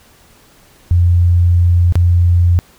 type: tone with dropouts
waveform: sine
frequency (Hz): 87.31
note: F2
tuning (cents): 0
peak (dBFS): -7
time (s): 0.91-2.59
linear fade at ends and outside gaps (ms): 0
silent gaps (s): 1.924-1.955
effects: pink hiss -47 dBFS RMS until 2.78 s